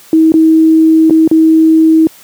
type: tone with dropouts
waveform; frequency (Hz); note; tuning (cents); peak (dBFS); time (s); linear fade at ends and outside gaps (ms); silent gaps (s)
sine; 319.9; D#4; +48; -3; 0.13-2.07; 1; 0.32-0.34 / 1.098-1.107 / 1.276-1.313
effects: white hiss -39 dBFS RMS until 2.23 s + high-pass 100 Hz 12 dB/octave